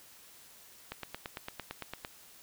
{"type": "click train", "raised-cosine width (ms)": 0.3, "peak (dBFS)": -22, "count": 11, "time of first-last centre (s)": [0.92, 2.049], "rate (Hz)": 8.86, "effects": ["white hiss -56 dBFS RMS until 2.42 s"]}